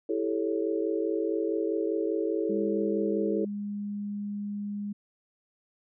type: chord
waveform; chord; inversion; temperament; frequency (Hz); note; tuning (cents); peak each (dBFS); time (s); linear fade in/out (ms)
sine; A dominant seventh; second; equal with one note detuned; 329.6 / 395.2 / 440 / 554.4; E4 / G4 / A4 / C#5; 0 / +14 / 0 / 0; -30 / -32 / -30 / -36; 0.09-3.45; 5
type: tone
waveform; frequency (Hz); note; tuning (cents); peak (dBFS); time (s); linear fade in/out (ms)
sine; 204.7; G#3; -25; -31; 2.49-4.93; 10
effects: none